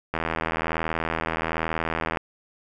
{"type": "click train", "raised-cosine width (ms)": 0.5, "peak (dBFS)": -10, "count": 166, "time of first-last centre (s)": [0.14, 2.172], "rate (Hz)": 81.2, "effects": []}